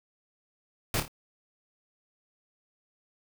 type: noise with echo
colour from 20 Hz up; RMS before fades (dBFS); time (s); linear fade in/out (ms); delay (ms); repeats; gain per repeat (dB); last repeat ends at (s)
pink; -28; 0.94-1; 2; 27; 3; -7; 1.081
effects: none